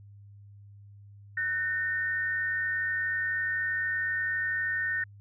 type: tone pair together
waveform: sine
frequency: 1496 / 1828.4 Hz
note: F#6 / A#6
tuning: +19 / -34 cents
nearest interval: minor third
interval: 347 cents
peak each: -33 / -28 dBFS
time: 1.37-5.04 s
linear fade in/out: 5 ms
effects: added 101 Hz sine -48 dBFS peak until 5.2 s